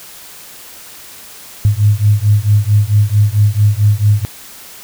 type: beating tone pair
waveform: sine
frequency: 102.1 / 106.6 Hz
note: G#2 / G#2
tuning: -29 / +46 cents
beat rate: 4.5 Hz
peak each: -11 / -11 dBFS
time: 1.65-4.25 s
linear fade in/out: 0 ms
effects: white hiss -35 dBFS RMS until 4.83 s